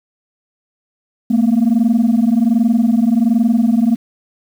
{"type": "tone pair together", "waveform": "sine", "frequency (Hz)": [220, 241.3], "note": ["A3", "B3"], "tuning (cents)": [0, -40], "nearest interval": "major second", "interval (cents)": 160, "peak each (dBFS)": -11, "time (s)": [1.3, 3.96], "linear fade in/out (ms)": 10, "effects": ["tanh soft clip ceiling -7 dBFS", "7-bit"]}